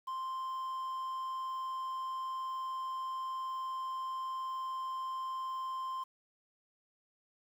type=tone; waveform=triangle; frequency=1046.5 Hz; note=C6; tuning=in tune; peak=-34 dBFS; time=0.07-6.04 s; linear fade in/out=10 ms; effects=10-bit